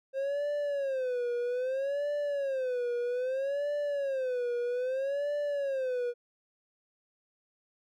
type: tone with vibrato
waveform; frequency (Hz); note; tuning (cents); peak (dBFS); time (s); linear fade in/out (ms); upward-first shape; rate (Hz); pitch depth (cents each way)
triangle; 530; C5; +22; -27; 0.13-6.14; 50; sine; 0.62; 170
effects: none